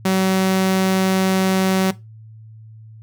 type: tone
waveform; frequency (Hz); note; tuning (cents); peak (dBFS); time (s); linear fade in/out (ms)
sawtooth; 189.2; F#3; +39; -11; 0.05-1.91; 5
effects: noise-tail reverb RT60 0.2 s tail -17 dB re dry + added 110 Hz sine -38 dBFS peak until 3.02 s